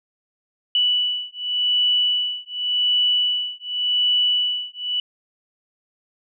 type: beating tone pair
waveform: sine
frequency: 2960 / 2960.88 Hz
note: F#7 / F#7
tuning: 0 / +1 cents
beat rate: 0.88 Hz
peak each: -21 dBFS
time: 0.75-5 s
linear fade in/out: 2 ms
effects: none